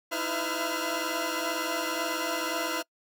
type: tone cluster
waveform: 15% pulse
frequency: 312.2 / 334.2 / 506 / 672 / 1412 Hz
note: D#4 / E4 / B4 / E5 / F6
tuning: +6 / +24 / +42 / +33 / +19 cents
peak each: -29 dBFS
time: 0.11-2.83 s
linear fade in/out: 20 ms
effects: noise-tail reverb RT60 0.1 s tail -26 dB re dry